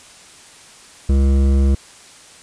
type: tone with hard clipping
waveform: sine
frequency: 68.1 Hz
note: C#2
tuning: 30 cents flat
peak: -13 dBFS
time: 1.09-1.75 s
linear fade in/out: 5 ms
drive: 12 dB
effects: white hiss -43 dBFS RMS until 2.42 s + resampled to 22050 Hz